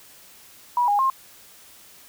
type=tone with pitch steps; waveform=sine; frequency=971 / 818 / 1064 Hz; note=B5 / G#5 / C6; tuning=-30 / -26 / +29 cents; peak=-17 dBFS; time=0.77-1.1 s; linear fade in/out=2 ms; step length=110 ms; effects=white hiss -49 dBFS RMS until 2.08 s